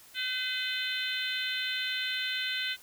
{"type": "harmonic tone", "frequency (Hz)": 509, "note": "C5", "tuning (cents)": -48, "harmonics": [3, 4, 5, 6, 7, 8], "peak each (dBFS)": [-36, -38, -39, -36, -36, -40], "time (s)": [0.14, 2.77], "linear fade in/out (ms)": 50, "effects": ["white hiss -55 dBFS RMS until 2.82 s"]}